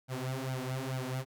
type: tone with flanger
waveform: sawtooth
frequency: 130.3 Hz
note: C3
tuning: 7 cents flat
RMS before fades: -36 dBFS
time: 0.08-1.25 s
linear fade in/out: 50 ms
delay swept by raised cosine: 1.3 to 6.3 ms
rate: 2.3 Hz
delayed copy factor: +0.85
effects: Opus 48 kbps